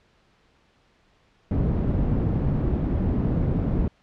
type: low-pass noise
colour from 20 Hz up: white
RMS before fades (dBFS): -23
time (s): 1.51-3.88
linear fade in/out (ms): 2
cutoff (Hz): 180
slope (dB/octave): 12
effects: pink hiss -62 dBFS RMS until 4.02 s + low-pass 4000 Hz 12 dB/octave